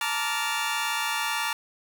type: chord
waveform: 20% pulse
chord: Bb major seventh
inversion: third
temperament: just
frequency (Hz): 874.1 / 932.3 / 1165.4 / 1398.5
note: A5 / Bb5 / D6 / F6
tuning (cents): -12 / 0 / -14 / +2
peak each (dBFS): -27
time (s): 0.01-1.53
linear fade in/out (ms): 2
effects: none